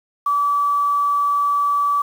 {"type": "tone with quantisation", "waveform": "sine", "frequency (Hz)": 1151, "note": "D6", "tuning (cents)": -35, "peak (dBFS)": -15, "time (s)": [0.26, 2.02], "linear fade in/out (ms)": 5, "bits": 7, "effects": []}